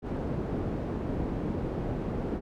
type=low-pass noise; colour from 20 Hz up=white; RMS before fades=-32 dBFS; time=0.02-2.41 s; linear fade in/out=50 ms; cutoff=330 Hz; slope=12 dB/octave; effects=none